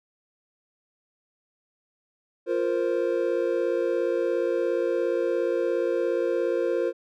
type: chord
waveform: triangle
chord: F suspended fourth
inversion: none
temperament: equal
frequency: 349.2 / 466.2 / 523.3 Hz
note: F4 / Bb4 / C5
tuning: 0 / 0 / 0 cents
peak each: -25 dBFS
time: 2.46-6.93 s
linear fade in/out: 50 ms
effects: none